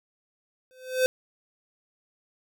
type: tone with exponential growth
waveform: square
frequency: 513 Hz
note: C5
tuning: 34 cents flat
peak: -17 dBFS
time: 0.71-1.06 s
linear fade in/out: 0 ms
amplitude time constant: 74 ms
effects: none